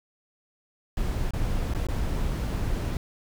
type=noise with dropouts; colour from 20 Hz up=brown; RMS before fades=-27 dBFS; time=0.97-2.97 s; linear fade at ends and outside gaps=1 ms; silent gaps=1.308-1.335 / 1.737-1.748 / 1.868-1.886 s; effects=none